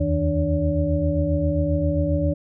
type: tone cluster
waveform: sine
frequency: 77.5 / 85 / 158.6 / 294.7 / 570 Hz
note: D#2 / F2 / D#3 / D4 / C#5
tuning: -6 / -46 / +33 / +6 / +48 cents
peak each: -25 dBFS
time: 0-2.34 s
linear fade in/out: 10 ms
effects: none